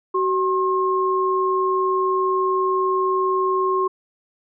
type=tone pair together; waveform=sine; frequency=376.9 / 1071 Hz; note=F#4 / C6; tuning=+32 / +40 cents; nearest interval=octave + tritone; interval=1808 cents; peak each=-20 dBFS; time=0.14-3.88 s; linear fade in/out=10 ms; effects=none